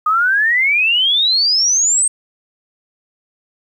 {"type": "exponential sweep", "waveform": "sine", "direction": "up", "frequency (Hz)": [1223, 8500], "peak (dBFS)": -11, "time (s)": [0.06, 2.08], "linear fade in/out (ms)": 5, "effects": ["8-bit"]}